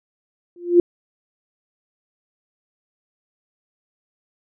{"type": "tone with exponential growth", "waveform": "sine", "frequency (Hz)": 349.2, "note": "F4", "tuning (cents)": 0, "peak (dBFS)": -5, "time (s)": [0.56, 0.8], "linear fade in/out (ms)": 2, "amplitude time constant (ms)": 52, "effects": []}